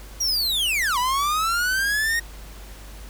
45% pulse linear two-way sweep, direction down then up, 5790 to 965 to 1876 Hz, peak -20 dBFS, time 0.2-2.2 s, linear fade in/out 10 ms, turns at 0.98 s, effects added 50 Hz sine -38 dBFS peak until 3.09 s + pink hiss -45 dBFS RMS until 3.09 s

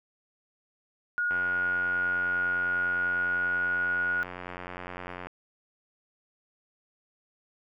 sine tone with pitch glide, 1441 to 1449.3 Hz, F#6 to F#6, -46 to -36 cents, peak -25 dBFS, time 1.18-4.23 s, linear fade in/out 0 ms, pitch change +10 cents, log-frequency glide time 2.78-3.57 s
click train, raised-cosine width 0.5 ms, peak -23 dBFS, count 357, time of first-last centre 1.31-5.27 s, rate 89.9 Hz
effects none

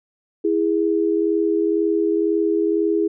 sine tone pair together, 329.6 / 411.6 Hz, E4 / G#4, 0 / -16 cents, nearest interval major third, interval 384 cents, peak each -19 dBFS, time 0.44-3.08 s, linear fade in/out 10 ms, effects none

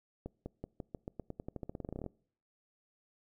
accelerating click train, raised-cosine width 2 ms, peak -27 dBFS, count 23, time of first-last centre 0.26-2.063 s, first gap 200 ms, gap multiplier 0.9, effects noise-tail reverb RT60 0.6 s tail -25 dB re dry

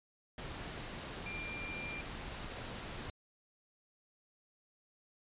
sine tone in noise, 2382 Hz, D7, 24 cents sharp, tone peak -42 dBFS, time 1.26-2.01 s, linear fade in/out 2 ms, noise pink, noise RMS -44 dBFS, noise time 0.38-3.1 s, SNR -1 dB, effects resampled to 8000 Hz

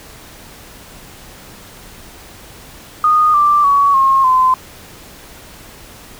sine tone with pitch steps, 1232 / 1177.7 / 1125.8 / 1076.2 / 1028.8 Hz, D#6 / D6 / C#6 / C6 / C6, -17 / +4 / +26 / +48 / -30 cents, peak -8 dBFS, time 3.04-4.54 s, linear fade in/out 2 ms, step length 300 ms, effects pink hiss -38 dBFS RMS until 6.19 s

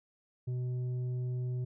triangle tone with tanh clipping, 125 Hz, B2, 21 cents sharp, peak -33 dBFS, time 0.47-1.65 s, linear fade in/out 10 ms, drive 10 dB, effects none

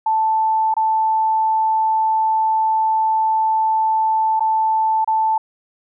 sine tone with dropouts, 880 Hz, A5, in tune, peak -14 dBFS, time 0.06-5.38 s, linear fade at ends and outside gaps 5 ms, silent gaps 0.741-0.766 / 4.396-4.405 / 5.046-5.075 s, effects none

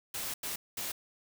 white noise bursts at uneven times, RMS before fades -37 dBFS, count 3, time 0.14-0.34 / 0.43-0.56 / 0.77-0.92 s, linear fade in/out 5 ms, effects none

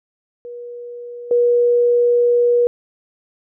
sine tone with level steps, 481.3 Hz, B4, 45 cents flat, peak -29 / -11 dBFS, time 0.45-2.67 s, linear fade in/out 0 ms, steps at 1.31 s, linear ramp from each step 2 ms, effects none

